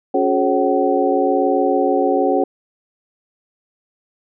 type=tone cluster; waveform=sine; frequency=279 / 365.7 / 426.7 / 544 / 757 Hz; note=C#4 / F#4 / G#4 / C#5 / F#5; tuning=+11 / -20 / +47 / -33 / +39 cents; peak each=-20 dBFS; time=0.14-2.44 s; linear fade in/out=5 ms; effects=none